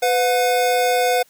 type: tone pair together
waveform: square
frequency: 500 / 721.7 Hz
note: B4 / F#5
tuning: +21 / -43 cents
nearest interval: tritone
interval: 636 cents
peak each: -19 / -19 dBFS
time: 0.02-1.23 s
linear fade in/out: 10 ms
effects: white hiss -56 dBFS RMS until 1.29 s